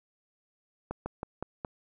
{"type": "slowing click train", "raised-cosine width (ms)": 1, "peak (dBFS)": -20, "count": 5, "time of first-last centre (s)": [0.91, 1.648], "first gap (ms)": 150, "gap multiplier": 1.14, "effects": []}